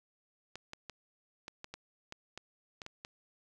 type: clicks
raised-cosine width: 0.2 ms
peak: -26 dBFS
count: 11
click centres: 0.556 / 0.734 / 0.897 / 1.481 / 1.644 / 1.74 / 2.124 / 2.376 / 2.818 / 2.864 / 3.049 s
effects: none